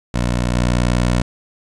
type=tone with level steps; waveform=15% pulse; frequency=60.5 Hz; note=B1; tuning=35 cents flat; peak=-10 / -8 dBFS; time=0.14-1.22 s; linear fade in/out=5 ms; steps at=0.54 s; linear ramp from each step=20 ms; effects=resampled to 22050 Hz + 8-bit